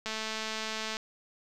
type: click train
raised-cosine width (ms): 0.2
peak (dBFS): -18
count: 200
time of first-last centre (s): 0.06-0.969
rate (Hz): 219
effects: none